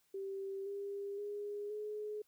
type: tone with pitch steps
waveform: sine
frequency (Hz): 390 / 400.5 / 411.3 / 422.4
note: G4 / G4 / G#4 / G#4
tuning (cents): -9 / +37 / -17 / +29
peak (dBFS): -39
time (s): 0.14-2.22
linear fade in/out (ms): 5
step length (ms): 520
effects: white hiss -75 dBFS RMS until 2.27 s